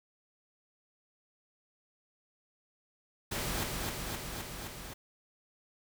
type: noise with echo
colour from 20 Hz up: pink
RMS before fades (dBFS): -35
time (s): 3.31-3.64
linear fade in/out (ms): 10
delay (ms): 260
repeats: 5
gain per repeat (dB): -2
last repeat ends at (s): 4.94
effects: none

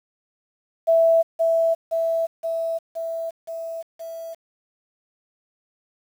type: tone with echo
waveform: sine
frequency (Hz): 659.3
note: E5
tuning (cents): 0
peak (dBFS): -13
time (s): 0.87-1.23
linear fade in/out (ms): 20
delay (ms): 520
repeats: 6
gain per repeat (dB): -3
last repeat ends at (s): 4.35
effects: 8-bit

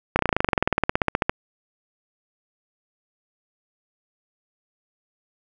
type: slowing click train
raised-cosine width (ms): 0.5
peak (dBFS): -3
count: 24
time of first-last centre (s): 0.16-1.295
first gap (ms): 31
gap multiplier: 1.04
effects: none

